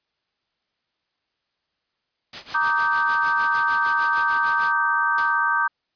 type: noise with tremolo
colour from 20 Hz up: white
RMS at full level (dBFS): -32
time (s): 2.33-4.72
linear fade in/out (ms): 2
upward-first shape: sine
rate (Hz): 6.6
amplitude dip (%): 85
type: chord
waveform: sine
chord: Eb major seventh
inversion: second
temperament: just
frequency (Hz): 933.4 / 1166.7 / 1244.5 / 1555.6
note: Bb5 / D6 / Eb6 / G6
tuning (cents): +2 / -12 / 0 / -14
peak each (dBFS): -25 / -24 / -27 / -21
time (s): 2.54-5.68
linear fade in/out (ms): 10
type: noise with exponential decay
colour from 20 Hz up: white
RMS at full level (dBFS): -30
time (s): 5.18-5.44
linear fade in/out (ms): 2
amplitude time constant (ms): 55
effects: white hiss -75 dBFS RMS until 5.95 s + resampled to 11025 Hz